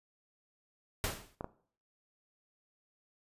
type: noise with exponential decay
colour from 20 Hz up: pink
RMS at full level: -31 dBFS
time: 1.04-1.35 s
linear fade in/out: 0 ms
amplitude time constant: 66 ms
type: clicks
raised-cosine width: 1 ms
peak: -24 dBFS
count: 2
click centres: 1.409 / 1.444 s
effects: noise-tail reverb RT60 0.5 s tail -17 dB re dry + resampled to 32000 Hz